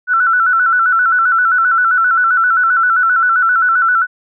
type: tone with vibrato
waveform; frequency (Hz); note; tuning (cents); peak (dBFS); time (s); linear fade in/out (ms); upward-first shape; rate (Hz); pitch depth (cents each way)
sine; 1412; F6; +19; -9; 0.07-4.07; 50; square; 7.6; 83
effects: none